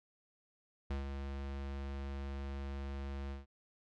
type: tone with ADSR envelope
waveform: square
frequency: 69 Hz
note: C#2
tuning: 7 cents flat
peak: -35 dBFS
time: 0.9-3.46 s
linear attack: 7 ms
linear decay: 130 ms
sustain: -5 dB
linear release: 150 ms
effects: low-pass 4000 Hz 12 dB/octave

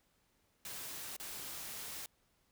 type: noise with dropouts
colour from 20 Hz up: white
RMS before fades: -45 dBFS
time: 0.65-2.06 s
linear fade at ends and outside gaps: 1 ms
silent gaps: 1.165-1.199 s
effects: pink hiss -75 dBFS RMS until 2.51 s

